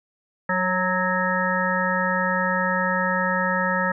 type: harmonic tone with a mistuned harmonic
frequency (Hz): 185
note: F#3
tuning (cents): 0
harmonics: 1 / 3 / 5 / 7 / 9 / 10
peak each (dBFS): -27 / -27 / -27 / -27 / -27 / -27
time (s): 0.49-3.92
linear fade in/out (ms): 5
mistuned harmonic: 3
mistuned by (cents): -25
effects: none